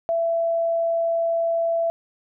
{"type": "tone", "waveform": "sine", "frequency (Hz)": 668, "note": "E5", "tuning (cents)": 23, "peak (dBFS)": -19, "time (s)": [0.09, 1.9], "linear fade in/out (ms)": 0, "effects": []}